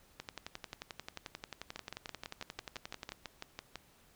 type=two click trains; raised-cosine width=0.2 ms; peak=-24 / -24 dBFS; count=13 / 34; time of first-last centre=1.76-3.757 / 0.2-3.12 s; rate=6.01 / 11.3 Hz; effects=pink hiss -65 dBFS RMS until 4.15 s